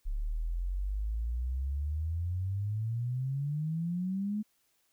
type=exponential sweep; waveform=sine; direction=up; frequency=34.65 to 215 Hz; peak=-30 dBFS; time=0.05-4.43 s; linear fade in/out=20 ms; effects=white hiss -73 dBFS RMS until 4.92 s